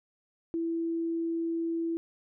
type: tone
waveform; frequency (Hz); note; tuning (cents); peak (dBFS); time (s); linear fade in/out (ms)
sine; 331.9; E4; +12; -28; 0.54-1.97; 0
effects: none